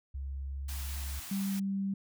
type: tone with pitch glide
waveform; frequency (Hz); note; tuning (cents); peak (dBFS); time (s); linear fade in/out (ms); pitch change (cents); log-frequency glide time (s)
sine; 68.2 to 68.91; C#2 to C#2; -28 to -10; -35; 0.14-1.2; 10; +18; 0.48-0.64
type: band-stop noise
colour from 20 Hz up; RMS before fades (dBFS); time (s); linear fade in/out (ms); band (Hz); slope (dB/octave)
white; -44; 0.68-1.6; 10; 340 to 610; 96
type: tone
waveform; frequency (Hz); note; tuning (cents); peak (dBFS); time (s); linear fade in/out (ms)
sine; 195.8; G3; -2; -30; 1.31-1.94; 5
effects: none